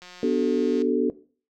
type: click train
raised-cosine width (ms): 0.2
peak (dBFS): -27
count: 145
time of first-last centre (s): 0.02-0.82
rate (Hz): 180
type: chord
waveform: sine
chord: B minor seventh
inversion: none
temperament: equal with one note detuned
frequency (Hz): 246.9 / 293.7 / 379.1 / 440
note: B3 / D4 / F#4 / A4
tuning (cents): 0 / 0 / +42 / 0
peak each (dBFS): -25 / -25 / -25 / -24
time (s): 0.23-1.1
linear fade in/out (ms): 2
effects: noise-tail reverb RT60 0.4 s tail -17 dB re dry